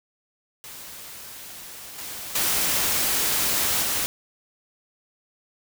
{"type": "noise with level steps", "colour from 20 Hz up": "white", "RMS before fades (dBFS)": [-40, -35, -23, -25], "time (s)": [0.64, 4.06], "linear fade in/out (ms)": 0, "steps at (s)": [1.98, 2.35, 3.82], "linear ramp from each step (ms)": 5, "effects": []}